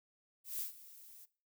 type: noise with ADSR envelope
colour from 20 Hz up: violet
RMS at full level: -38 dBFS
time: 0.44-1.26 s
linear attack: 160 ms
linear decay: 120 ms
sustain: -18 dB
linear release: 19 ms
effects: noise-tail reverb RT60 0.4 s tail -20 dB re dry